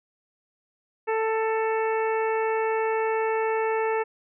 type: harmonic tone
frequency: 443 Hz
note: A4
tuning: 12 cents sharp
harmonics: 1 / 2 / 3 / 4 / 5 / 6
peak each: -24 / -28 / -35 / -35 / -37 / -40 dBFS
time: 1.07-4.04 s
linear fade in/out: 20 ms
effects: none